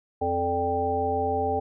harmonic tone with a mistuned harmonic, 87.31 Hz, F2, in tune, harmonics 1 / 3 / 5 / 7 / 9, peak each -33 / -34 / -28 / -32 / -26 dBFS, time 0.21-1.6 s, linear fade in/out 10 ms, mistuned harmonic 7, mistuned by -57 cents, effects none

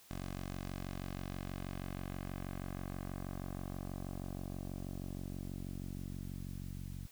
10% pulse tone with low-pass filter sweep, 46.25 Hz, F#1, in tune, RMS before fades -43 dBFS, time 0.11-7.07 s, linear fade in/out 0 ms, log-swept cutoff 10000 to 150 Hz, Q 0.82, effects white hiss -61 dBFS RMS until 7.11 s

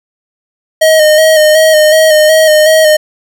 square tone with vibrato, 623 Hz, D#5, 2 cents sharp, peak -4 dBFS, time 0.81-2.97 s, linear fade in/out 10 ms, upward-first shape square, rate 2.7 Hz, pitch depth 29 cents each way, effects none

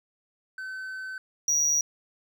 triangle tone pair in turn, 1527 / 5775 Hz, G6 / F#8, -46 / -43 cents, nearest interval octave + major seventh, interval 2303 cents, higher second, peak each -32 / -20 dBFS, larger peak second, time 0.58-1.18 / 1.48-1.81 s, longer first, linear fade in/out 2 ms, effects none

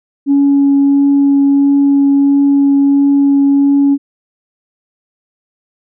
sine tone with vibrato, 279.9 Hz, C#4, 17 cents sharp, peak -5 dBFS, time 0.26-3.98 s, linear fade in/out 50 ms, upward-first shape triangle, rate 1.5 Hz, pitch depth 8 cents each way, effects tanh soft clip ceiling -3 dBFS

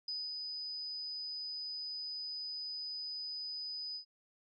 sine tone with ADSR envelope, 4988 Hz, D#8, 3 cents sharp, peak -36 dBFS, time 0.08-4.05 s, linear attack 4 ms, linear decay 230 ms, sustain -3 dB, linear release 95 ms, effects none

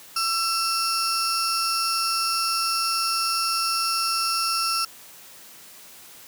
35% pulse tone cluster, 1339 / 4495 / 5180 / 5560 Hz, E6 / C#8 / E8 / F8, +27 / +23 / -31 / -9 cents, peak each -23 / -31 / -26 / -26 dBFS, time 0.16-4.85 s, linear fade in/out 5 ms, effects white hiss -46 dBFS RMS until 6.27 s + high-pass 100 Hz 12 dB/octave

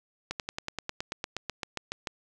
slowing click train, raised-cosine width 0.2 ms, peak -15 dBFS, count 16, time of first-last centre 0.31-2.072 s, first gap 88 ms, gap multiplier 1.04, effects none

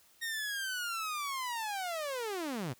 sawtooth linear sweep, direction down, 1864.7 to 110 Hz, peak -31 dBFS, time 0.21-2.74 s, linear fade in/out 20 ms, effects white hiss -64 dBFS RMS until 2.79 s

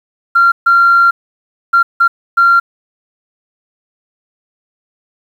sine tone bursts at uneven times, 1380 Hz, F6, 21 cents flat, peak -4 dBFS, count 5, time 0.35-0.52 / 0.66-1.11 / 1.73-1.83 / 2-2.08 / 2.37-2.6 s, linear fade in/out 10 ms, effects tanh soft clip ceiling -1 dBFS + 7-bit

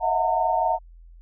sine tone cluster, 633 / 657 / 725 / 908 Hz, D#5 / E5 / F#5 / A#5, +30 / -6 / -35 / -46 cents, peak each -28 / -29 / -23 / -23 dBFS, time 0-0.79 s, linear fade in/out 50 ms, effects added 42 Hz sine -44 dBFS peak until 1.21 s

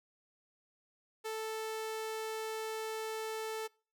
sawtooth tone, 440 Hz, A4, in tune, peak -33 dBFS, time 1.24-3.68 s, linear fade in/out 20 ms, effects noise-tail reverb RT60 0.4 s tail -25 dB re dry

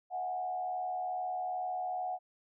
sine tone with frequency modulation, 734 Hz, F#5, 14 cents flat, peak -33 dBFS, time 0.1-2.19 s, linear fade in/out 50 ms, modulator 82.4 Hz, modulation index 0.59, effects none

